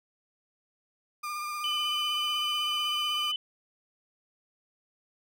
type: tone with vibrato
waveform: 35% pulse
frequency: 1203 Hz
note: D6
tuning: 41 cents sharp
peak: -31 dBFS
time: 1.23-3.32 s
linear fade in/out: 10 ms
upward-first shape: triangle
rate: 16 Hz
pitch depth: 26 cents each way
type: tone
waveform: sine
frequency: 3017 Hz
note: F#7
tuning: 33 cents sharp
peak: -28 dBFS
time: 1.64-3.36 s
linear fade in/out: 2 ms
effects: none